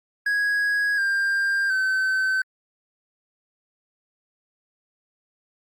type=tone with pitch steps; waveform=triangle; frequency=1658 / 1594.1 / 1532.7 Hz; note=G#6 / G6 / G6; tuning=-3 / +29 / -39 cents; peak=-18 dBFS; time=0.26-2.42 s; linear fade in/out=5 ms; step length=720 ms; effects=Opus 48 kbps